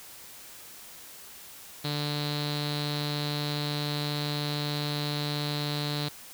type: tone with low-pass filter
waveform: sawtooth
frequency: 147.2 Hz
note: D3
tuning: 4 cents sharp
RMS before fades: -31 dBFS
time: 1.84-6.09 s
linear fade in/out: 10 ms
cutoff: 4100 Hz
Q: 9.6
effects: white hiss -47 dBFS RMS until 6.33 s